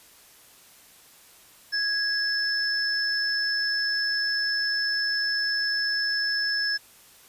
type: tone pair together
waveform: sine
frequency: 1658 / 5264 Hz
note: G#6 / E8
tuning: -3 / -3 cents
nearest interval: octave + minor sixth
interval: 2000 cents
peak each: -26 dBFS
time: 1.72-6.78 s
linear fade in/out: 20 ms
effects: white hiss -53 dBFS RMS until 7.28 s + resampled to 32000 Hz